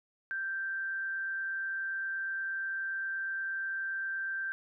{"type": "tone with amplitude modulation", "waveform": "sine", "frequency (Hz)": 1568, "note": "G6", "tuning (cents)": 0, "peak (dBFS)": -31, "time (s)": [0.31, 4.52], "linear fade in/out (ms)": 0, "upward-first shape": "sine", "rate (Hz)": 169, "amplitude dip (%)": 30, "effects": []}